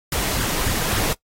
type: noise with flanger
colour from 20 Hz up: pink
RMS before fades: -22 dBFS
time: 0.12-1.13 s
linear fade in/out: 2 ms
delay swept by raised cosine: 0.58 to 6.48 ms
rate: 3.5 Hz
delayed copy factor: +0.5
effects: noise-tail reverb RT60 0.1 s tail -19 dB re dry + AAC 48 kbps